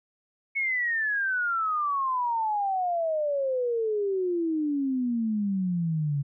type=exponential sweep; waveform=sine; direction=down; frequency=2217 to 138.59 Hz; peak=-24 dBFS; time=0.55-6.23 s; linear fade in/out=20 ms; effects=none